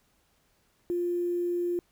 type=tone with quantisation; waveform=sine; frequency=350 Hz; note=F4; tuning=4 cents sharp; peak=-26 dBFS; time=0.9-1.79 s; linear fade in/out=0 ms; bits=9; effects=pink hiss -69 dBFS RMS until 1.91 s